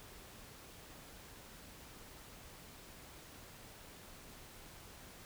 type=silence; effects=pink hiss -55 dBFS RMS until 5.25 s